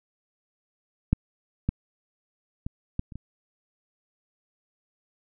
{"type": "clicks", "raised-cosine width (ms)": 5, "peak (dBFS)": [-7, -11, -19, -14, -29, -24], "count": 6, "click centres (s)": [1.13, 1.69, 2.665, 2.994, 3.122, 3.156], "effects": []}